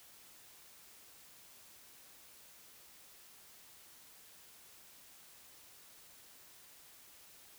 silence, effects white hiss -59 dBFS RMS until 7.58 s

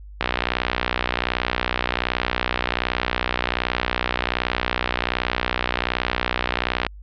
click train, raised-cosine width 0.3 ms, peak -3 dBFS, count 409, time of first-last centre 0.21-6.866 s, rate 61.3 Hz, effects added 50 Hz sine -37 dBFS peak until 7.02 s + low-pass 4000 Hz 12 dB/octave

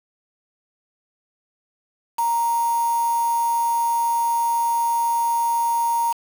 sine tone with quantisation, 934 Hz, A#5, 3 cents sharp, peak -18 dBFS, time 2.18-6.13 s, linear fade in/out 10 ms, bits 5, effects none

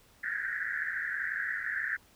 white band-pass noise, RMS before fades -34 dBFS, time 0.23-1.97 s, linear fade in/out 10 ms, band 1500 to 1900 Hz, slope 96 dB/octave, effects pink hiss -62 dBFS RMS until 2.15 s

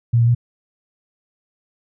sine tone with pitch steps, 117.9 / 117.1 / 120.2 Hz, A#2 / A#2 / B2, +20 / +8 / -46 cents, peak -11 dBFS, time 0.13-0.349 s, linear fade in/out 10 ms, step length 73 ms, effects none

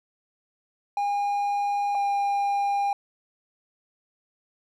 triangle tone pair in turn, 812 / 804.1 Hz, G#5 / G5, -39 / +44 cents, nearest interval unison, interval 17 cents, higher first, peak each -21 / -20 dBFS, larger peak second, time 0.97-1.95 / 1.95-2.93 s, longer neither, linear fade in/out 2 ms, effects none

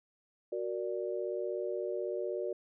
sine chord, Gb augmented, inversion none, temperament equal, 370 / 466.2 / 587.3 Hz, Gb4 / Bb4 / D5, 0 / 0 / 0 cents, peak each -36 / -38 / -38 dBFS, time 0.52-2.53 s, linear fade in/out 5 ms, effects none

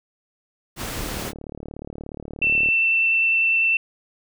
pink noise, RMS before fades -30 dBFS, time 0.76-1.33 s, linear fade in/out 50 ms
click train, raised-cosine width 2 ms, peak -21 dBFS, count 64, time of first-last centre 0.98-2.687 s, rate 36.9 Hz
sine tone with vibrato, 2678 Hz, E7, 27 cents sharp, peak -16 dBFS, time 2.42-3.77 s, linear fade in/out 2 ms, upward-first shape triangle, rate 10 Hz, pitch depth 9 cents each way
effects none

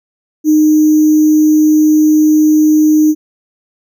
sine tone with sample-and-hold, 307.3 Hz, D#4, 21 cents flat, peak -5 dBFS, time 0.44-3.15 s, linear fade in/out 50 ms, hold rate 6300 Hz, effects none

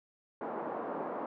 white band-pass noise, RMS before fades -38 dBFS, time 0.41-1.26 s, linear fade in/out 2 ms, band 220 to 1000 Hz, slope 24 dB/octave, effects none

